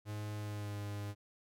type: tone with pitch glide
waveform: 45% pulse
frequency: 105.2 to 102.68 Hz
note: G#2 to G#2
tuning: +23 to -19 cents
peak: -39 dBFS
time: 0.05-1.15 s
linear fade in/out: 50 ms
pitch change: -42 cents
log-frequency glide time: 0.38-0.79 s
effects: none